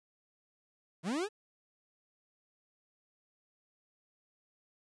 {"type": "linear sweep", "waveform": "40% pulse", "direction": "up", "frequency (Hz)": [146.83, 446.1], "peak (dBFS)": -31, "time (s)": [1.03, 1.29], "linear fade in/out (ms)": 50, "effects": ["resampled to 22050 Hz", "11-bit"]}